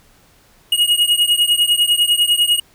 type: beating tone pair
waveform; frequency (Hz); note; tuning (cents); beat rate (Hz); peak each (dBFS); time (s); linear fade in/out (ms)
square; 2877 / 2887; F#7 / F#7; -49 / -43; 10; -16; 0.72-2.6; 5
effects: pink hiss -52 dBFS RMS until 2.74 s